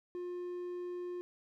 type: tone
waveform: triangle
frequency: 355.5 Hz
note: F4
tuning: 31 cents sharp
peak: -36 dBFS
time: 0.15-1.21 s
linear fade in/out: 0 ms
effects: none